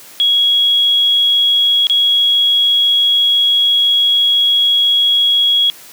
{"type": "tone with dropouts", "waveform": "sine", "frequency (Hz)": 3322, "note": "G#7", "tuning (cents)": 0, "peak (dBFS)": -9, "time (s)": [0.2, 5.7], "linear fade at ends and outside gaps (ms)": 0, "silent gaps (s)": [1.869, 1.898], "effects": ["white hiss -38 dBFS RMS until 5.92 s", "high-pass 150 Hz 12 dB/octave"]}